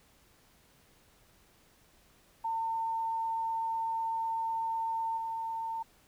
sine tone with level steps, 904 Hz, A5, 47 cents sharp, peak -30 / -33 dBFS, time 2.44-5.83 s, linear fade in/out 10 ms, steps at 5.17 s, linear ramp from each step 10 ms, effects pink hiss -64 dBFS RMS until 6.07 s

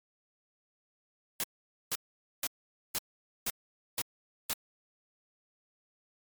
white noise bursts, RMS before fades -32 dBFS, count 7, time 1.4-4.532 s, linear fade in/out 0 ms, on 36 ms, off 480 ms, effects MP3 96 kbps

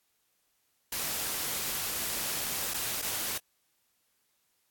white noise with dropouts, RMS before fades -33 dBFS, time 0.92-3.38 s, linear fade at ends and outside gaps 5 ms, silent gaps 2.738-2.742 / 3.018-3.023 s, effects white hiss -74 dBFS RMS until 4.7 s + AAC 64 kbps

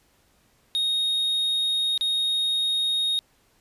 triangle tone with dropouts, 3729 Hz, A#7, in tune, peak -20 dBFS, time 0.75-3.19 s, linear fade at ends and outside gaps 0 ms, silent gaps 1.977-2.01 s, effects pink hiss -63 dBFS RMS until 3.6 s + resampled to 32000 Hz

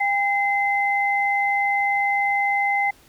sine tone pair together, 803 / 2060 Hz, G5 / C7, +41 / -28 cents, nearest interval octave + major third, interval 1631 cents, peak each -21 dBFS, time 0-2.91 s, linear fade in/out 10 ms, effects pink hiss -53 dBFS RMS until 3.08 s

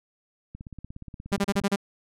click train, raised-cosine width 5 ms, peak -27 dBFS, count 19, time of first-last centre 0.55-1.615 s, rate 16.9 Hz
sawtooth tone bursts, 199.3 Hz, G3, 29 cents sharp, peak -17 dBFS, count 6, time 1.32-1.761 s, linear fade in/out 10 ms, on 46 ms, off 33 ms
effects low-pass 11000 Hz 12 dB/octave

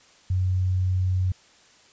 sine tone, 92.4 Hz, F#2, 2 cents flat, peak -20 dBFS, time 0.3-1.32 s, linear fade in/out 5 ms, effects white hiss -55 dBFS RMS until 1.92 s + resampled to 16000 Hz

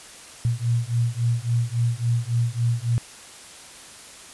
sine beating tone pair, 116.54 / 120.14 Hz, A#2 / B2, 0 / -47 cents, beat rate 3.6 Hz, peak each -23 dBFS, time 0.45-2.98 s, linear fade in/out 0 ms, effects white hiss -43 dBFS RMS until 4.33 s + resampled to 24000 Hz

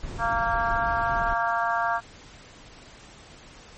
brown noise, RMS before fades -33 dBFS, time 0.03-1.34 s, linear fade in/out 5 ms
harmonic tone, 230.9 Hz, A#3, 16 cents flat, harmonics 3 / 4 / 5 / 6 / 7, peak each -27 / -28 / -29 / -30 / -30 dBFS, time 0.18-2.01 s, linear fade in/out 50 ms
effects pink hiss -48 dBFS RMS until 3.77 s + MP3 32 kbps

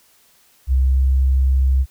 sine tone with pitch glide, 65.41 to 66.09 Hz, C2 to C2, 0 to +18 cents, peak -12 dBFS, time 0.67-1.86 s, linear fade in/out 50 ms, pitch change +18 cents, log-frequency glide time 0.8-1.02 s, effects white hiss -55 dBFS RMS until 1.9 s

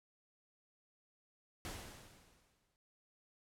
pink noise with exponential decay, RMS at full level -44 dBFS, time 1.65-2.76 s, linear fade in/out 0 ms, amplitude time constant 240 ms, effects noise-tail reverb RT60 0.2 s tail -25 dB re dry + low-pass 12000 Hz 12 dB/octave

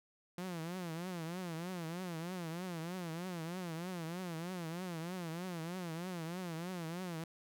sawtooth tone with vibrato, 172.8 Hz, F3, 18 cents flat, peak -36 dBFS, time 0.38-7.24 s, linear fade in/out 2 ms, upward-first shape triangle, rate 3.2 Hz, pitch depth 160 cents each way, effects none

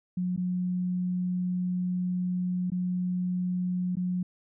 sine tone with dropouts, 180.7 Hz, F#3, 41 cents flat, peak -26 dBFS, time 0.17-4.23 s, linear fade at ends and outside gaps 5 ms, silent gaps 0.364-0.375 / 2.702-2.718 / 3.955-3.968 s, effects none

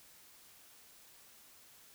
silence, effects white hiss -60 dBFS RMS until 1.94 s

